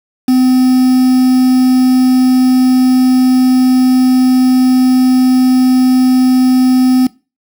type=tone with quantisation; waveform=triangle; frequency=255.5 Hz; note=C4; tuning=41 cents flat; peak=-4 dBFS; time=0.28-7.07 s; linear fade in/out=5 ms; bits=4; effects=noise-tail reverb RT60 0.3 s tail -21 dB re dry